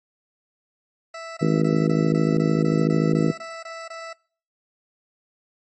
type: tone bursts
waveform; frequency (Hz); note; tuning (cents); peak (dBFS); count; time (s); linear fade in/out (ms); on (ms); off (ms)
20% pulse; 659.3; E5; 0; -28; 12; 1.14-4.131; 5; 230; 21
type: harmonic tone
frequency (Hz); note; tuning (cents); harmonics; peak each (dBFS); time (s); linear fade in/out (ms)
53.4; G#1; +49; 3 / 4 / 5 / 6 / 7 / 8 / 9; -21 / -24 / -25 / -25 / -27 / -32 / -28; 1.41-3.32; 10
effects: noise-tail reverb RT60 0.5 s tail -25 dB re dry + MP3 32 kbps